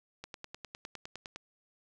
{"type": "click train", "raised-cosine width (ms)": 0.2, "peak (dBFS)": -25, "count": 12, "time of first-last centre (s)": [0.24, 1.36], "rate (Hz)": 9.82, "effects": []}